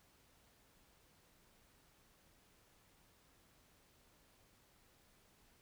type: silence
effects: pink hiss -70 dBFS RMS until 5.61 s